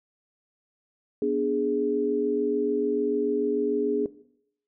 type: chord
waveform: sine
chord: G# diminished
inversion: first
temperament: equal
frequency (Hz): 246.9 / 293.7 / 415.3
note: B3 / D4 / G#4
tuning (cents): 0 / 0 / 0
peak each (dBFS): -30 / -28 / -24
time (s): 1.22-4.06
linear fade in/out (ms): 2
effects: noise-tail reverb RT60 0.7 s tail -18 dB re dry